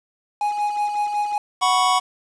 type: tone with tremolo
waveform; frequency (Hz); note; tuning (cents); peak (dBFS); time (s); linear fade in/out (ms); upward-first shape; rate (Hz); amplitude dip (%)
triangle; 830.6; G#5; 0; -16; 0.41-1.38; 2; sine; 5.4; 50
type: chord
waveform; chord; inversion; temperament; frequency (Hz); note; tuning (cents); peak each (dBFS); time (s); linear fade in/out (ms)
square; F# suspended fourth; none; just; 740 / 986.7 / 1110; F#5 / B5 / C#6; 0 / -2 / +2; -21 / -22 / -20; 1.61-2; 20
effects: resampled to 22050 Hz + 7-bit